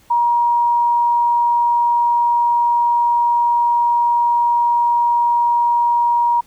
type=tone; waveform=sine; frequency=950 Hz; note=A#5; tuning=33 cents sharp; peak=-12 dBFS; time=0.1-6.41 s; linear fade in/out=10 ms; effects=pink hiss -52 dBFS RMS until 6.46 s